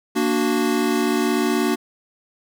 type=chord; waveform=square; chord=Bb augmented; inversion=none; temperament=equal; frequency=233.1 / 293.7 / 370 Hz; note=Bb3 / D4 / F#4; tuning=0 / 0 / 0 cents; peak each=-23 dBFS; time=0.15-1.76 s; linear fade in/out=20 ms; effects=none